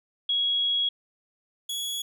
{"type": "tone pair in turn", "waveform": ["sine", "sawtooth"], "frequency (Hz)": [3322, 3361], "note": ["G#7", "G#7"], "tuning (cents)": [0, 20], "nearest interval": "unison", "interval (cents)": 20, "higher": "second", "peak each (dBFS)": [-22, -26], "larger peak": "first", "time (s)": [[0.29, 0.89], [1.69, 2.02]], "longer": "first", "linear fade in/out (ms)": 5, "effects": []}